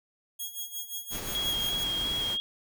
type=tone with tremolo; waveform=5% pulse; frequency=3298 Hz; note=G#7; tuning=13 cents flat; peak=-24 dBFS; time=0.39-1.84 s; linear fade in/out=10 ms; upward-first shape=sine; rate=5.7 Hz; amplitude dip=75%
type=noise; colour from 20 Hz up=pink; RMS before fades=-38 dBFS; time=1.1-2.38 s; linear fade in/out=50 ms
type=tone with vibrato; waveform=sine; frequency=3277 Hz; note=G#7; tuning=24 cents flat; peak=-28 dBFS; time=1.35-2.4 s; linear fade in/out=0 ms; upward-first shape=square; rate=2.9 Hz; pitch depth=16 cents each way
effects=none